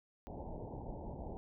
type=low-pass noise; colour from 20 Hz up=pink; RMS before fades=-45 dBFS; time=0.27-1.37 s; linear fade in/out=0 ms; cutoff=920 Hz; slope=96 dB/octave; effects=none